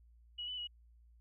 sine tone with pitch steps, 2917 / 2995 / 2909 Hz, F#7 / F#7 / F#7, -25 / +20 / -30 cents, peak -39 dBFS, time 0.38-0.674 s, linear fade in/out 10 ms, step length 98 ms, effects added 58 Hz sine -60 dBFS peak until 1.2 s

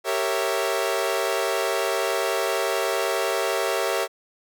sawtooth chord, G diminished seventh, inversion none, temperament equal with one note detuned, 392 / 462.7 / 554.4 / 659.3 Hz, G4 / Bb4 / Db5 / Fb5, 0 / -13 / 0 / 0 cents, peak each -24 dBFS, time 0.04-4.08 s, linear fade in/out 50 ms, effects none

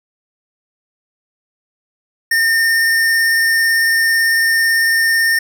square tone with vibrato, 1818 Hz, A#6, 44 cents flat, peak -12 dBFS, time 2.31-5.39 s, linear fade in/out 5 ms, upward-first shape sine, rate 18 Hz, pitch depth 9 cents each way, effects none

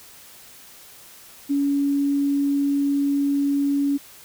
sine tone, 282 Hz, C#4, 30 cents sharp, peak -18 dBFS, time 1.49-3.98 s, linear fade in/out 20 ms, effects white hiss -46 dBFS RMS until 4.24 s

